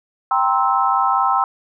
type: chord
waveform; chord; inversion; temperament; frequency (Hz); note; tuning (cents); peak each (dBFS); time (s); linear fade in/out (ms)
sine; C dominant seventh; second; just; 784.9 / 941.9 / 1046.5 / 1308.1; G5 / Bb5 / C6 / E6; +2 / +18 / 0 / -14; -19 / -22 / -19 / -19; 0.31-1.44; 2
effects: none